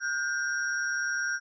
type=tone cluster; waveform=sine; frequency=1439 / 1579 / 5630 Hz; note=F#6 / G6 / F8; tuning=-49 / +12 / +13 cents; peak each=-31 / -30 / -37 dBFS; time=0-1.4 s; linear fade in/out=50 ms; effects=none